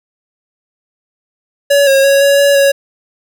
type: tone with pitch steps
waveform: square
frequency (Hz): 566 / 543 / 554 / 561 / 565 / 556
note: C#5 / C#5 / C#5 / C#5 / C#5 / C#5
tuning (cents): +36 / -36 / -1 / +21 / +33 / +5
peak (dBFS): -7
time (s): 1.7-2.72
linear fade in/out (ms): 10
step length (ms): 170
effects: none